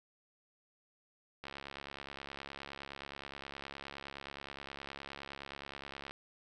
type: click train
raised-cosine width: 0.3 ms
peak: -28 dBFS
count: 326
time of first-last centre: 1.44-6.11 s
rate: 69.6 Hz
effects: none